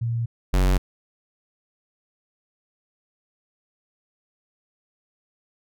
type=tone pair in turn; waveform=sine / square; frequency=116.54 / 46.38 Hz; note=A#2 / F#1; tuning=0 / +5 cents; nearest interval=octave + major third; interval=1595 cents; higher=first; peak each=-22 / -17 dBFS; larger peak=second; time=0.01-0.26 / 0.53-0.78 s; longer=neither; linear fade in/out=10 ms; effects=none